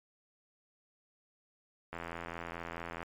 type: click train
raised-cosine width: 0.5 ms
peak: -25 dBFS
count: 94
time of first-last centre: 1.93-3.029 s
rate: 84.6 Hz
effects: MP3 96 kbps